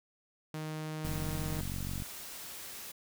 sawtooth tone, 155.56 Hz, D#3, in tune, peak -33 dBFS, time 0.54-1.61 s, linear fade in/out 2 ms
white noise, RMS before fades -45 dBFS, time 1.04-2.92 s, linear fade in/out 10 ms
click train, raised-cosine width 5 ms, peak -27 dBFS, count 46, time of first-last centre 1.05-2.022 s, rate 46.3 Hz
effects none

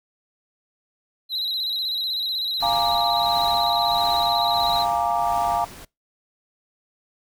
triangle tone with vibrato, 3951 Hz, B7, in tune, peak -22 dBFS, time 1.29-4.86 s, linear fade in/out 50 ms, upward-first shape square, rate 16 Hz, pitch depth 50 cents each way
pink noise with tremolo, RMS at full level -36 dBFS, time 2.6-5.85 s, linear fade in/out 5 ms, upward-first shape sine, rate 1.5 Hz, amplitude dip 50%
sine chord, Bb dominant seventh, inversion second, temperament equal, 698.5 / 830.6 / 932.3 / 1174.7 Hz, F5 / Ab5 / Bb5 / D6, 0 / 0 / 0 / 0 cents, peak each -23 / -25 / -25 / -28 dBFS, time 2.62-5.65 s, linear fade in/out 10 ms
effects noise-tail reverb RT60 0.2 s tail -23 dB re dry

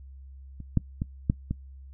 clicks, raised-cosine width 5 ms, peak -28 / -9 / -16 / -9 / -16 dBFS, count 5, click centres 0.603 / 0.773 / 1.019 / 1.299 / 1.51 s, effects noise-tail reverb RT60 0.1 s tail -21 dB re dry + added 67 Hz sine -43 dBFS peak until 1.93 s

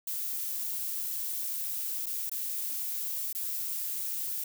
violet noise with dropouts, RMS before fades -34 dBFS, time 0.07-4.44 s, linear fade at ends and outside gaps 5 ms, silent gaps 2.06-2.065 / 2.296-2.315 / 3.329-3.349 s, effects none

